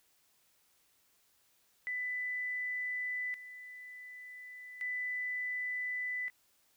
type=tone with tremolo; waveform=sine; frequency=1994 Hz; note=B6; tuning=16 cents sharp; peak=-34 dBFS; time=1.87-6.3 s; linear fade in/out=0 ms; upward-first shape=square; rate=0.34 Hz; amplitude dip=75%; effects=white hiss -71 dBFS RMS until 6.76 s